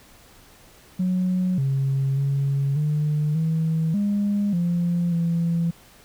sine tone with pitch steps, 183.2 / 135.9 / 138.8 / 150.4 / 160.8 / 203.9 / 173.2 / 168.5 Hz, F#3 / C#3 / C#3 / D3 / E3 / G#3 / F3 / E3, -17 / -34 / +3 / +42 / -43 / -32 / -14 / +38 cents, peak -18 dBFS, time 0.99-5.71 s, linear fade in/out 10 ms, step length 590 ms, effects tanh soft clip ceiling -16 dBFS + pink hiss -51 dBFS RMS until 6.04 s

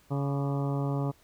harmonic tone with a mistuned harmonic, 140.1 Hz, C#3, 19 cents sharp, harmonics 1 / 2 / 3 / 4 / 5 / 6 / 7 / 8 / 9, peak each -28 / -34 / -38 / -40 / -42 / -44 / -45 / -46 / -47 dBFS, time 0.1-1.12 s, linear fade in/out 20 ms, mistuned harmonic 9, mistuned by -63 cents, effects pink hiss -62 dBFS RMS until 1.23 s

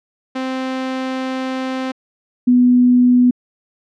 sawtooth / sine tone pair in turn, 260.7 / 247.3 Hz, C4 / B3, -6 / +3 cents, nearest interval minor second, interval 91 cents, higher first, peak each -16 / -8 dBFS, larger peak second, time 0.35-1.92 / 2.47-3.31 s, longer first, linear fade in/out 10 ms, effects low-pass 4000 Hz 12 dB/octave

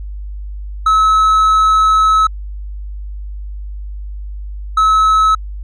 triangle tone pair in turn, 1293 / 1293 Hz, E6 / E6, -34 / -34 cents, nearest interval unison, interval 0 cents, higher neither, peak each -6 dBFS, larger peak neither, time 0.86-2.27 / 4.77-5.35 s, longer first, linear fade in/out 5 ms, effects added 50 Hz sine -23 dBFS peak until 5.63 s + resampled to 24000 Hz

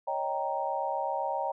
sine chord, Eb dominant seventh, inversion third, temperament equal, 554.4 / 622.3 / 784 / 932.3 Hz, Db5 / Eb5 / G5 / Bb5, 0 / 0 / 0 / 0 cents, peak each -35 / -36 / -33 / -33 dBFS, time 0.07-1.52 s, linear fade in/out 10 ms, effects none

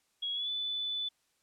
sine tone with pitch glide, 3322 to 3489 Hz, G#7 to A7, 0 to -15 cents, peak -32 dBFS, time 0.22-1.09 s, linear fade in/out 10 ms, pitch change +85 cents, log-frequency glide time 0.33-0.5 s, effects white hiss -74 dBFS RMS until 1.42 s + low-pass 10000 Hz 12 dB/octave

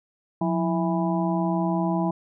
harmonic tone with a mistuned harmonic, 164.81 Hz, E3, in tune, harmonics 1 / 2 / 4 / 5 / 6, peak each -24 / -27 / -30 / -31 / -32 dBFS, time 0.41-2.11 s, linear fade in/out 5 ms, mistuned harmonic 1, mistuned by +130 cents, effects none

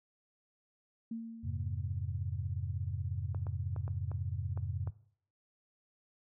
sine tone with exponential decay, 227.8 Hz, A#3, 40 cents flat, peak -35 dBFS, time 1.11-2.36 s, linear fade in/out 5 ms, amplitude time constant 270 ms
sine chord, F minor, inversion none, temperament equal with one note detuned, 87.31 / 103.83 / 132.87 Hz, F2 / Ab2 / C3, 0 / 0 / +27 cents, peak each -37 / -39 / -40 dBFS, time 1.43-4.91 s, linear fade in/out 20 ms
clicks, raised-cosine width 1 ms, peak -33 dBFS, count 7, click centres 3.347 / 3.468 / 3.763 / 3.879 / 4.116 / 4.575 / 4.874 s
effects noise-tail reverb RT60 0.6 s tail -20 dB re dry

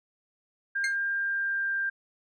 sine tone with pitch glide, 1600 to 1588 Hz, G6 to G6, +35 to +22 cents, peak -26 dBFS, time 0.75-1.9 s, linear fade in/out 10 ms, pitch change -13 cents, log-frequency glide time 1.04-1.74 s
sawtooth tone with exponential decay, 2115 Hz, C7, 18 cents sharp, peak -22 dBFS, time 0.84-0.96 s, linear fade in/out 2 ms, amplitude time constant 26 ms
effects resampled to 22050 Hz

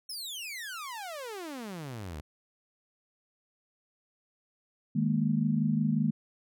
sawtooth exponential sweep, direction down, 5460 to 69.2 Hz, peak -34 dBFS, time 0.09-2.21 s, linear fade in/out 5 ms
sine chord, D# suspended fourth, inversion none, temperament equal, 155.56 / 207.7 / 233.1 Hz, D#3 / G#3 / A#3, 0 / 0 / 0 cents, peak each -29 dBFS, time 4.95-6.11 s, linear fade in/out 10 ms
effects none

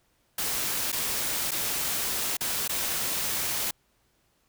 white noise with dropouts, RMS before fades -29 dBFS, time 0.38-3.71 s, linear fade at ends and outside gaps 5 ms, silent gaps 0.919-0.926 / 1.51-1.516 / 2.37-2.407 / 2.679-2.692 s, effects pink hiss -69 dBFS RMS until 4.48 s

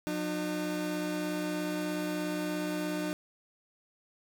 30% pulse tone pair together, 180.15 / 303.4 Hz, F#3 / D#4, -46 / -44 cents, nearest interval major sixth, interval 902 cents, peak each -34 / -30 dBFS, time 0.07-3.13 s, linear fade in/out 0 ms, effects none

